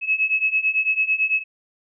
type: beating tone pair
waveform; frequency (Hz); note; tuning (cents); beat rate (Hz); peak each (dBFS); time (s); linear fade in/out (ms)
sine; 2575 / 2584; E7 / E7; -41 / -35; 9; -22 / -20; 0.01-1.44; 50
effects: none